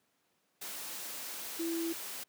sine tone in noise, 332.2 Hz, E4, 13 cents sharp, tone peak -32 dBFS, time 1.59-1.93 s, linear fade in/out 10 ms, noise white, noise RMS -42 dBFS, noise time 0.61-2.24 s, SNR +7 dB, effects pink hiss -75 dBFS RMS until 2.28 s + high-pass 200 Hz 12 dB/octave

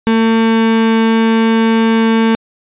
35% pulse tone, 225.1 Hz, A3, 40 cents sharp, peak -7 dBFS, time 0.07-2.35 s, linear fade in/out 0 ms, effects resampled to 8000 Hz

